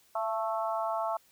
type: harmonic tone with a mistuned harmonic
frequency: 220 Hz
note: A3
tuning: in tune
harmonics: 3 / 4 / 5 / 6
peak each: -32 / -34 / -36 / -38 dBFS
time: 0.15-1.17 s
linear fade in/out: 5 ms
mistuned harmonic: 3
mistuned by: +31 cents
effects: white hiss -64 dBFS RMS until 1.31 s